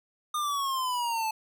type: exponential sweep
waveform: square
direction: down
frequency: 1223 to 867 Hz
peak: -28 dBFS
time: 0.34-1.31 s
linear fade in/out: 5 ms
effects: none